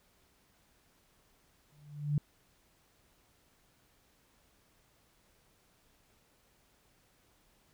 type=tone with exponential growth; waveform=sine; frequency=146.83 Hz; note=D3; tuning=in tune; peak=-24 dBFS; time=1.72-2.18 s; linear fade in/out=2 ms; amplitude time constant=100 ms; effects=pink hiss -69 dBFS RMS until 7.73 s